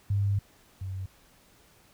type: tone pair in turn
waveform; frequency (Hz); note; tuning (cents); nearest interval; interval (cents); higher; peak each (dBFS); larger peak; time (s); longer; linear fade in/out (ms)
sine; 100.1 / 94.87; G2 / F#2; +37 / +44; minor second; 93; first; -23 / -32; first; 0.1-0.39 / 0.81-1.06; first; 5
effects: pink hiss -60 dBFS RMS until 1.93 s

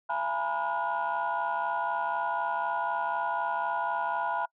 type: tone cluster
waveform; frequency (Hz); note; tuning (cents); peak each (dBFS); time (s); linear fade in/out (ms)
sine; 677 / 831 / 923 / 987 / 1438; E5 / G#5 / A#5 / B5 / F#6; +46 / +1 / -17 / -1 / -50; -35 / -32 / -36 / -31 / -34; 0.09-4.46; 10
effects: noise-tail reverb RT60 0.1 s tail -26 dB re dry + tanh soft clip ceiling -20 dBFS

